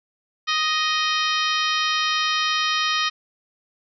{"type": "harmonic tone with a mistuned harmonic", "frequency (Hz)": 623, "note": "D#5", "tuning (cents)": 2, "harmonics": [2, 3, 4, 5, 6, 7, 8, 9], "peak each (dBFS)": [-24, -27, -28, -27, -28, -32, -32, -33], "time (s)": [0.47, 3.1], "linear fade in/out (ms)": 20, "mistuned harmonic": 7, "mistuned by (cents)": -60, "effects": []}